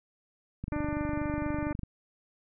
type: click train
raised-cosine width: 5 ms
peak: -23 dBFS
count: 30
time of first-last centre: 0.64-1.833 s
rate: 24.3 Hz
type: harmonic tone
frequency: 297.4 Hz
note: D4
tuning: 22 cents sharp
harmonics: 1 / 2 / 3 / 4 / 5 / 6 / 7 / 8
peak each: -32 / -38 / -42 / -44 / -46 / -48 / -49 / -50 dBFS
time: 0.72-1.73 s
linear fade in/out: 5 ms
effects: none